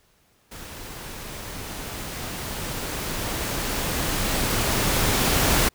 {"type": "noise with level ramp", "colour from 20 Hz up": "pink", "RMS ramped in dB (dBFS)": [-39, -19], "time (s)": [0.51, 5.69], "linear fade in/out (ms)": 10, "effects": ["pink hiss -62 dBFS RMS until 5.74 s"]}